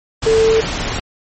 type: tone in noise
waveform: sine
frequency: 444.8 Hz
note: A4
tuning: 19 cents sharp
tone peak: -9 dBFS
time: 0.26-0.61 s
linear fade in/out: 10 ms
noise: pink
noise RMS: -21 dBFS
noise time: 0.22-1 s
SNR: +9 dB
effects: low-pass 8000 Hz 12 dB/octave + MP3 32 kbps